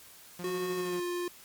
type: tone with tremolo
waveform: sawtooth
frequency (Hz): 177.2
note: F3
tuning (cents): +25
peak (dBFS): -34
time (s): 0.39-1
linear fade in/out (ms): 5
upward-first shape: square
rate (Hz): 13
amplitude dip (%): 30
type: tone with pitch glide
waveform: square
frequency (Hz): 366.3 to 352.8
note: F#4 to F4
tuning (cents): -17 to +18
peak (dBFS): -32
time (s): 0.44-1.28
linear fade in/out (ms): 2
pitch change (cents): -65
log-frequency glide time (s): 0.76-1.02
effects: white hiss -53 dBFS RMS until 1.44 s + MP3 96 kbps